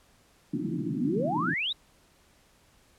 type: band-pass noise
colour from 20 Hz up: white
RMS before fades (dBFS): -31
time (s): 0.53-1.54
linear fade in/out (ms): 5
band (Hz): 130 to 340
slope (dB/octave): 96
type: exponential sweep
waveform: sine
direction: up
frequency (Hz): 228 to 3949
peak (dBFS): -27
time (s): 1.01-1.73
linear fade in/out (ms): 10
effects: pink hiss -62 dBFS RMS until 2.98 s + low-pass 12000 Hz 12 dB/octave